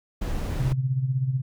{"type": "noise", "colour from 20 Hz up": "brown", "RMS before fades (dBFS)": -28, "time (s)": [0.21, 0.73], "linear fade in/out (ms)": 10}
{"type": "tone with tremolo", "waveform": "sine", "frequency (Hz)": 130.81, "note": "C3", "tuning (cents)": 0, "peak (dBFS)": -19, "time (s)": [0.59, 1.42], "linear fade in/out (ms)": 20, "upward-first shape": "sine", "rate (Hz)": 16, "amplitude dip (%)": 65}
{"effects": []}